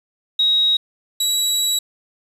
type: tone pair in turn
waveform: sine / 25% pulse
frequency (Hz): 3800 / 3896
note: A#7 / B7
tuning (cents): +33 / -24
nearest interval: unison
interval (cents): 43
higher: second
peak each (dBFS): -13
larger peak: neither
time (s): 0.39-0.77 / 1.2-1.79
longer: second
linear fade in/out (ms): 5
effects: resampled to 32000 Hz + 7-bit